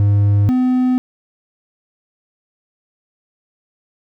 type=tone pair in turn; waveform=triangle; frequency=101.8 / 253.4 Hz; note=G#2 / B3; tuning=-34 / +45 cents; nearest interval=octave + major third; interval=1579 cents; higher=second; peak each=-8 / -10 dBFS; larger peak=first; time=0-0.49 / 0.49-0.98 s; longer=neither; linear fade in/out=0 ms; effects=none

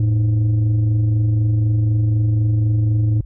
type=tone with frequency modulation; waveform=sine; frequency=110 Hz; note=A2; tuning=in tune; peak=-12 dBFS; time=0-3.21 s; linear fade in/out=5 ms; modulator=196 Hz; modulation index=0.33; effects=tanh soft clip ceiling -10 dBFS + added 50 Hz sine -32 dBFS peak until 3.25 s

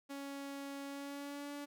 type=tone with pitch glide; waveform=sawtooth; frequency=278.6 to 287.6 Hz; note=C#4 to D4; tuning=+9 to -36 cents; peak=-39 dBFS; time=0.09-1.66 s; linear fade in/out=20 ms; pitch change=+55 cents; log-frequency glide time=0.85-1.53 s; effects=none

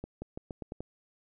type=accelerating click train; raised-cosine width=2 ms; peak=-25 dBFS; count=7; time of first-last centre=0.04-0.806 s; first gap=180 ms; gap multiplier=0.86; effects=none

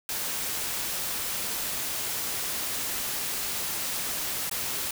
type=noise with dropouts; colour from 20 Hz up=white; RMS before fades=-31 dBFS; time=0.09-4.91 s; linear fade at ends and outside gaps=2 ms; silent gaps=4.496-4.512 s; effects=none

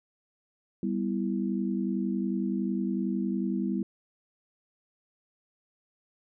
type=chord; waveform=sine; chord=E minor; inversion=first; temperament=equal; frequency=196 / 246.9 / 329.6 Hz; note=G3 / B3 / E4; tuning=0 / 0 / 0 cents; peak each=-29 / -32 / -33 dBFS; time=0.83-3.83 s; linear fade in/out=2 ms; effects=none

